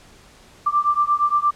sine beating tone pair, 1174.7 / 1183.3 Hz, D6 / D6, 0 / +13 cents, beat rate 8.6 Hz, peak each -19 dBFS, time 0.66-1.51 s, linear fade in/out 10 ms, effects pink hiss -49 dBFS RMS until 1.55 s + low-pass 9000 Hz 12 dB/octave

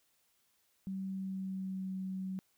sine tone with pitch glide, 191.6 to 188.85 Hz, G3 to F#3, -39 to +36 cents, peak -36 dBFS, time 0.87-2.39 s, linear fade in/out 0 ms, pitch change -25 cents, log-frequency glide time 1.05-1.93 s, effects white hiss -74 dBFS RMS until 2.57 s

